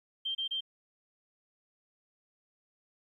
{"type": "tone bursts", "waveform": "sine", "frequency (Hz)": 3155, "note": "G7", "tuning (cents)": 10, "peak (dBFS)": -31, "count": 3, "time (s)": [0.25, 0.608], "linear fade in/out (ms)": 10, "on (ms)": 100, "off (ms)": 29, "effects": ["12-bit"]}